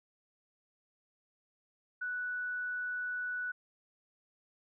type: tone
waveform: sine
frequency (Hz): 1480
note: F#6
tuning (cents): 0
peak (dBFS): -34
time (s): 2.01-3.52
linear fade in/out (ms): 10
effects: none